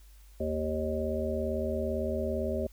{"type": "harmonic tone", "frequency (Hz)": 77.78, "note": "D#2", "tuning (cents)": 0, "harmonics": [1, 3, 5, 7, 8], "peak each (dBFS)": [-35, -35, -35, -35, -35], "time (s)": [0.4, 2.67], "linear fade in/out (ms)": 5, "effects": ["added 50 Hz sine -51 dBFS peak until 2.72 s", "white hiss -63 dBFS RMS until 2.72 s"]}